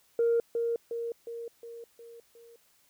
sine tone with echo, 466.2 Hz, A#4, in tune, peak -21 dBFS, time 0.19-0.4 s, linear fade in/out 2 ms, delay 360 ms, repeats 6, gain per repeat -5 dB, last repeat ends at 2.56 s, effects tanh soft clip ceiling -19 dBFS + white hiss -66 dBFS RMS until 2.89 s

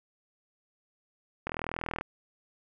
click train, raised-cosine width 0.5 ms, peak -18 dBFS, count 23, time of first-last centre 1.47-2.011 s, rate 40.7 Hz, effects none

